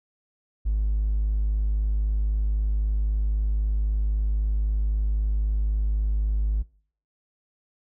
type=tone; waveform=triangle; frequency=51.91 Hz; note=G#1; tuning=in tune; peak=-17 dBFS; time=0.65-6.63 s; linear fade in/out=20 ms; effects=noise-tail reverb RT60 0.5 s tail -25 dB re dry + tanh soft clip ceiling -17 dBFS

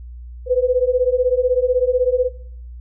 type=beating tone pair; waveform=sine; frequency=493.3 / 509.3 Hz; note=B4 / C5; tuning=-2 / -47 cents; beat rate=16 Hz; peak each=-17 / -17 dBFS; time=0.46-2.3 s; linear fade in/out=50 ms; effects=noise-tail reverb RT60 0.7 s tail -23 dB re dry + added 60 Hz sine -32 dBFS peak until 2.8 s

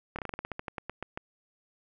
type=slowing click train; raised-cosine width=0.5 ms; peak=-20 dBFS; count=15; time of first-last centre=0.16-1.175 s; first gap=27 ms; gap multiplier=1.14; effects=none

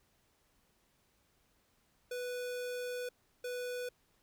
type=tone bursts at uneven times; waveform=square; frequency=493.9 Hz; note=B4; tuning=in tune; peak=-38 dBFS; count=2; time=2.11-3.09 / 3.44-3.89 s; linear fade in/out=5 ms; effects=pink hiss -73 dBFS RMS until 4.22 s

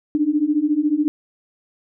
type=beating tone pair; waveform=sine; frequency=290.5 / 304.5 Hz; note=D4 / D#4; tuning=-19 / -37 cents; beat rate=14 Hz; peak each=-20 / -18 dBFS; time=0.15-1.08 s; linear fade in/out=0 ms; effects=none

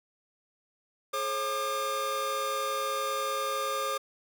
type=tone cluster; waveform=45% pulse; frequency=424.5 / 539 / 1203 Hz; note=G#4 / C#5 / D6; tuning=+38 / -49 / +41 cents; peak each=-39 / -34 / -31 dBFS; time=1.13-3.98 s; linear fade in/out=10 ms; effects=none

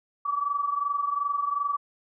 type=tone pair together; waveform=sine; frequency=1144.3 / 1167 Hz; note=D6 / D6; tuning=-45 / -11 cents; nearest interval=unison; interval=34 cents; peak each=-26 / -30 dBFS; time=0.25-1.77 s; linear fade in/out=10 ms; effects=none

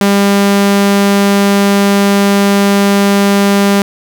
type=tone; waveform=sawtooth; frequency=200 Hz; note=G3; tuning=35 cents sharp; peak=-3 dBFS; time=0.01-3.82 s; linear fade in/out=0 ms; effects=none

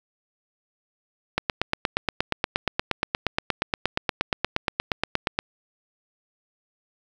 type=click train; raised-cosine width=0.3 ms; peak=-5 dBFS; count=35; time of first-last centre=1.38-5.389 s; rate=8.48 Hz; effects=7-bit

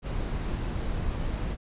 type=noise; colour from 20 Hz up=brown; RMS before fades=-30 dBFS; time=0.02-1.57 s; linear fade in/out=50 ms; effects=resampled to 8000 Hz

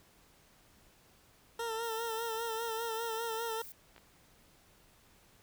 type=tone with vibrato; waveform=20% pulse; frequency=454.7 Hz; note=A#4; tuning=43 cents flat; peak=-30 dBFS; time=1.59-3.62 s; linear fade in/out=5 ms; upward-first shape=sine; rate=5 Hz; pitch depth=46 cents each way
type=noise; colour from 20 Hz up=violet; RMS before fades=-49 dBFS; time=1.83-3.72 s; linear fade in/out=0 ms
type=clicks; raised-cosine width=0.3 ms; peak=-38 dBFS; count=2; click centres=3.963 / 3.98 s
effects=pink hiss -64 dBFS RMS until 5.42 s

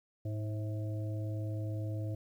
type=harmonic tone with a mistuned harmonic; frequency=106.4 Hz; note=G#2; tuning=42 cents sharp; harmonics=1 / 3 / 5 / 6; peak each=-34 / -44 / -48 / -50 dBFS; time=0.25-2.15 s; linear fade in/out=5 ms; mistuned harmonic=6; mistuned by=+40 cents; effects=11-bit

